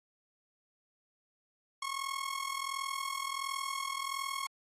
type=tone with amplitude modulation; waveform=sawtooth; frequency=1091 Hz; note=C#6; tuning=28 cents flat; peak=-28 dBFS; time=1.82-4.47 s; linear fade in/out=5 ms; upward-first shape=sine; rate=41.4 Hz; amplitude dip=75%; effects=AAC 32 kbps

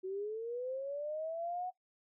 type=linear sweep; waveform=sine; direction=up; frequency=368.5 to 740 Hz; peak=-36 dBFS; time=0.03-1.71 s; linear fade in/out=20 ms; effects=noise-tail reverb RT60 0.1 s tail -17 dB re dry

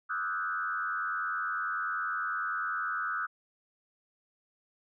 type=tone with frequency modulation; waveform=sine; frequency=1384 Hz; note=F6; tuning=16 cents flat; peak=-30 dBFS; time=0.09-3.27 s; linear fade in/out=20 ms; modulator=89.3 Hz; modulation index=1.9; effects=none

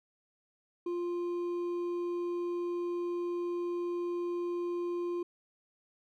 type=tone with hard clipping; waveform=triangle; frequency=349.2 Hz; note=F4; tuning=in tune; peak=-33 dBFS; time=0.86-5.23 s; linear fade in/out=5 ms; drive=8 dB; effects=none

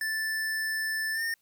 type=tone with pitch glide; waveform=square; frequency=1760 to 1823.1 Hz; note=A6 to A#6; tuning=0 to -39 cents; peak=-29 dBFS; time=0.01-1.34 s; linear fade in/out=2 ms; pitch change=+61 cents; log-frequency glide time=1.13-1.23 s; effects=white hiss -71 dBFS RMS until 1.41 s

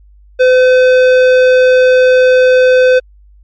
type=tone with tanh clipping; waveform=sine; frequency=509 Hz; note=C5; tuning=48 cents flat; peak=-6 dBFS; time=0.39-3 s; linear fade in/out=20 ms; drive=14 dB; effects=added 50 Hz sine -39 dBFS peak until 3.43 s + MP3 64 kbps

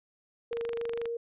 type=tone with vibrato; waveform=sine; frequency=466.2 Hz; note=A#4; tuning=in tune; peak=-31 dBFS; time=0.51-1.17 s; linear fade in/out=5 ms; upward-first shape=sine; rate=6.8 Hz; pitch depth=8 cents each way
type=click train; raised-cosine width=0.3 ms; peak=-24 dBFS; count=14; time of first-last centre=0.53-1.056 s; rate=24.7 Hz
effects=resampled to 8000 Hz

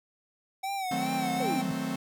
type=tone with vibrato; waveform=square; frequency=758 Hz; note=F#5; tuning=42 cents sharp; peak=-31 dBFS; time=0.63-1.62 s; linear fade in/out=10 ms; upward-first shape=sine; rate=2.5 Hz; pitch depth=80 cents each way
type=chord; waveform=45% pulse; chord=D# diminished seventh; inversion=none; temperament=equal with one note detuned; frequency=157.28 / 185 / 220 / 261.6 Hz; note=D#3 / F#3 / A3 / C4; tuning=+19 / 0 / 0 / 0 cents; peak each=-39 / -37 / -36 / -33 dBFS; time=0.91-1.96 s; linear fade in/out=5 ms
type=exponential sweep; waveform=sine; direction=down; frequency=554 to 146.83 Hz; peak=-31 dBFS; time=1.4-1.72 s; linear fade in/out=5 ms
effects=none

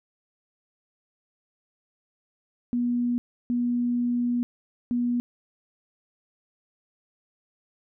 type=tone bursts at uneven times; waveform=sine; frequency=242.1 Hz; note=B3; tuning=34 cents flat; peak=-22 dBFS; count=3; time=2.73-3.18 / 3.5-4.43 / 4.91-5.2 s; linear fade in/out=0 ms; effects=none

